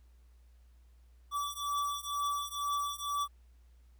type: beating tone pair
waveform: square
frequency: 1153 / 1155.1 Hz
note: D6 / D6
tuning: -32 / -29 cents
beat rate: 2.1 Hz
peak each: -37 / -36 dBFS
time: 1.31-3.28 s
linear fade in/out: 50 ms
effects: added 60 Hz sine -57 dBFS peak until 3.99 s + pink hiss -75 dBFS RMS until 3.99 s